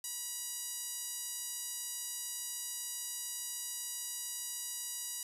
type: tone with band-pass filter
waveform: 5% pulse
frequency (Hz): 967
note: B5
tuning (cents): -37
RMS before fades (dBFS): -41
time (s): 0.04-5.23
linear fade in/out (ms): 2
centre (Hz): 9800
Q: 0.84
effects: none